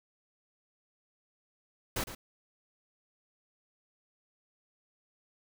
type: noise with echo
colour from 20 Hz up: pink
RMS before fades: -33 dBFS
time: 1.96-2.04 s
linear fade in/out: 5 ms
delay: 110 ms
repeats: 1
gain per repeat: -11 dB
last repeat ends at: 2.15 s
effects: none